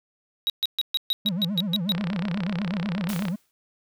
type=tone bursts; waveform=triangle; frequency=3826 Hz; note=A#7; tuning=44 cents sharp; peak=-19 dBFS; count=10; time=0.47-1.92 s; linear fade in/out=0 ms; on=28 ms; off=130 ms
type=tone with vibrato; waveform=triangle; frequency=187.7 Hz; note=F#3; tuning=25 cents sharp; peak=-23 dBFS; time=1.25-3.36 s; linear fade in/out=10 ms; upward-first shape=sine; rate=8.2 Hz; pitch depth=230 cents each way
type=click train; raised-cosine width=0.3 ms; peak=-15 dBFS; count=46; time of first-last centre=1.92-3.284 s; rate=33 Hz
type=noise with exponential decay; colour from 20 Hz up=white; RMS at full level=-34 dBFS; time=3.09-3.51 s; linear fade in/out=0 ms; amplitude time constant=91 ms
effects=none